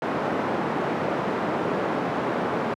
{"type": "band-pass noise", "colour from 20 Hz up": "pink", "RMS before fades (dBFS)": -26, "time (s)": [0.02, 2.74], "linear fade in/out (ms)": 2, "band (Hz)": [220, 1200], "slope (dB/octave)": 12, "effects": ["high-pass 100 Hz 12 dB/octave"]}